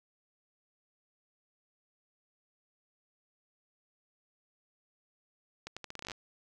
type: accelerating click train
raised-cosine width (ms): 0.2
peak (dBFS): -24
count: 13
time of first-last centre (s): 5.67-6.117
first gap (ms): 96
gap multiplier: 0.8
effects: 11-bit